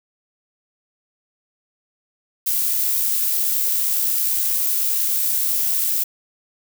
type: noise with amplitude modulation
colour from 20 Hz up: violet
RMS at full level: -19 dBFS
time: 2.46-6.04 s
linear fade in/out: 10 ms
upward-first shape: sine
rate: 69.7 Hz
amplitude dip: 25%
effects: none